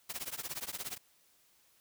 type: noise with tremolo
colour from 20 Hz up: white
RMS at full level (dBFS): -37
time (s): 0.09-0.98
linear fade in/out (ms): 10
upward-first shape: triangle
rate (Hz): 17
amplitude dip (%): 100
effects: white hiss -68 dBFS RMS until 1.8 s